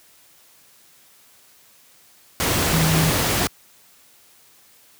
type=tone in noise; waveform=sine; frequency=160.1 Hz; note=D#3; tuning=50 cents sharp; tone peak=-17 dBFS; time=2.73-3.1 s; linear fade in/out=0 ms; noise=pink; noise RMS=-20 dBFS; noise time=2.4-3.47 s; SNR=0 dB; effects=white hiss -53 dBFS RMS until 4.99 s + high-pass 60 Hz 12 dB/octave